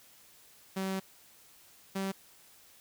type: tone pair in turn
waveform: sawtooth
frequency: 191.1 / 193.43 Hz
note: G3 / G3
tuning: -44 / -23 cents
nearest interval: unison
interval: 21 cents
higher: second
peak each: -28 dBFS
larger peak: neither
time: 0.76-1 / 1.95-2.12 s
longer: first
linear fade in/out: 10 ms
effects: white hiss -59 dBFS RMS until 2.8 s